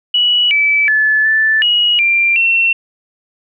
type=tone with pitch steps; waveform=sine; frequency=2935 / 2307 / 1730 / 1757 / 2901 / 2374 / 2710 Hz; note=F#7 / D7 / A6 / A6 / F#7 / D7 / E7; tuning=-15 / -31 / -30 / -3 / -35 / +18 / +47 cents; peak=-9 dBFS; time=0.14-2.73 s; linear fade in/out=5 ms; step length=370 ms; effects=none